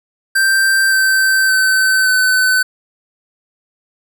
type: tone with pitch steps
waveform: square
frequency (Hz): 1568 / 1550 / 1532.2 / 1514.6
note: G6 / G6 / G6 / F#6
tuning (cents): 0 / -20 / -40 / +40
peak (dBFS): -11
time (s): 0.35-2.63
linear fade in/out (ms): 10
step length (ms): 570
effects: none